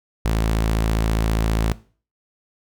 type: tone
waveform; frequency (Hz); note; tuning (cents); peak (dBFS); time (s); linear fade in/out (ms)
sawtooth; 54.9; A1; -3; -14; 0.25-1.72; 0
effects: noise-tail reverb RT60 0.4 s tail -18 dB re dry